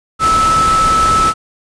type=tone in noise; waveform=sine; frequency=1308 Hz; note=E6; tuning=14 cents flat; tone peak=-9 dBFS; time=0.19-1.34 s; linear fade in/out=50 ms; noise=pink; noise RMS=-19 dBFS; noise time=0.19-1.34 s; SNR=+7 dB; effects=resampled to 22050 Hz